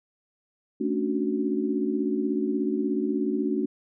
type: chord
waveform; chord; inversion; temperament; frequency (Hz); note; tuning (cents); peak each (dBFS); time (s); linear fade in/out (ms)
sine; D major seventh; second; equal; 220 / 277.2 / 293.7 / 370; A3 / C#4 / D4 / F#4; 0 / 0 / 0 / 0; -29; 0.8-3.66; 10
effects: none